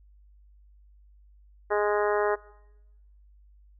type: harmonic tone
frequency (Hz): 207.7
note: G#3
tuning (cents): 0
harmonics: 2 / 3 / 4 / 5 / 6 / 7 / 8 / 9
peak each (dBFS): -25 / -29 / -31 / -33 / -35 / -36 / -37 / -38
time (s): 1.7-2.36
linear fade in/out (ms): 20
effects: noise-tail reverb RT60 1.0 s tail -23 dB re dry + added 50 Hz sine -53 dBFS peak until 3.79 s